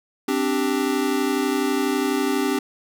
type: chord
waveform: square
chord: C suspended second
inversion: none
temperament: equal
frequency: 261.6 / 293.7 / 392 Hz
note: C4 / D4 / G4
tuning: 0 / 0 / 0 cents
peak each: -25 dBFS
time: 0.28-2.59 s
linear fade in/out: 5 ms
effects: none